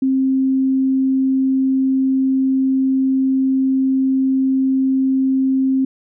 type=tone; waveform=sine; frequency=265 Hz; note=C4; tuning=22 cents sharp; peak=-13 dBFS; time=0.02-5.85 s; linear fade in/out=5 ms; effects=none